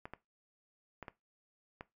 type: clicks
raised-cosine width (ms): 0.5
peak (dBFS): -28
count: 5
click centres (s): 0.055 / 0.136 / 1.027 / 1.082 / 1.809
effects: noise-tail reverb RT60 0.2 s tail -18 dB re dry + MP3 96 kbps